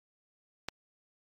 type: click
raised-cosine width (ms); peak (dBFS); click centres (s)
0.2; -16; 0.686
effects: MP3 96 kbps